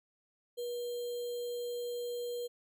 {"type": "tone with sample-and-hold", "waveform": "sine", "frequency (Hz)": 481.9, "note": "B4", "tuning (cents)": -43, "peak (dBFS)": -35, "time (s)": [0.57, 2.48], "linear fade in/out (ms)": 20, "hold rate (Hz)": 3675, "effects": []}